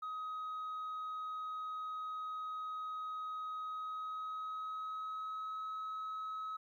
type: tone with pitch glide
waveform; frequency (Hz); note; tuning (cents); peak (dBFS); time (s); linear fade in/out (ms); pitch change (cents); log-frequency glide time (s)
sine; 1262 to 1282.6; D#6 to E6; +24 to -48; -37; 0.02-6.57; 10; +28; 3.61-5.64
effects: tanh soft clip ceiling -38 dBFS + 13-bit